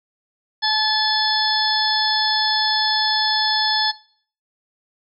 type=harmonic tone; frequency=865 Hz; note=A5; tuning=30 cents flat; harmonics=1 / 2 / 4 / 5 / 6; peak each=-23 / -23 / -23 / -23 / -23 dBFS; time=0.62-3.92 s; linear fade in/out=20 ms; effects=noise-tail reverb RT60 0.5 s tail -18 dB re dry